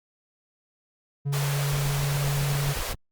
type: tone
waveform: triangle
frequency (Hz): 141.3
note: C#3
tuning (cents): +34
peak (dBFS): -22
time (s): 1.25-2.74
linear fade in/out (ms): 20
type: high-pass noise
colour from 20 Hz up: pink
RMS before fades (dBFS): -33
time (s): 1.32-2.94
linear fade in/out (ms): 20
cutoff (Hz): 410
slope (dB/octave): 48
type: noise with tremolo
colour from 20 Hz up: brown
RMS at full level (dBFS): -33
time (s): 1.72-2.95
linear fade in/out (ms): 5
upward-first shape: square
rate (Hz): 7.7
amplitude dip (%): 70
effects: Opus 48 kbps